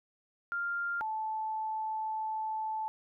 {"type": "tone pair in turn", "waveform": "sine", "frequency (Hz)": [1396.9, 873.2], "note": ["F6", "A5"], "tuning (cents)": [0, -13], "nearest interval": "minor sixth", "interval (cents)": 813, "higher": "first", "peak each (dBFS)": [-31, -32], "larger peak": "first", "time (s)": [[0.52, 1.01], [1.01, 2.88]], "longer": "second", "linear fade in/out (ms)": 0, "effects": []}